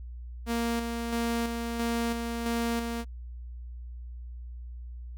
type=tone with tremolo; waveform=sawtooth; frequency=233.1 Hz; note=A#3; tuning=in tune; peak=-23 dBFS; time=0.46-3.05 s; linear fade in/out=50 ms; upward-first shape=square; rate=1.5 Hz; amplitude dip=40%; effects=added 60 Hz sine -38 dBFS peak until 5.17 s